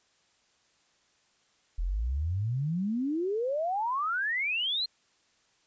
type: exponential sweep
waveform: sine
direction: up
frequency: 39.39 to 4243 Hz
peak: -27 dBFS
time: 1.78-4.86 s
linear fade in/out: 10 ms
effects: white hiss -68 dBFS RMS until 5.66 s + resampled to 16000 Hz